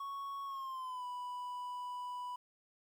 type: tone with pitch glide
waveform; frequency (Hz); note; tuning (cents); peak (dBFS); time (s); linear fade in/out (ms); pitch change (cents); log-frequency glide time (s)
triangle; 1108.7 to 987.7; C#6 to B5; 0 to 0; -38; 0-2.36; 5; -200; 0.45-1.05
effects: 11-bit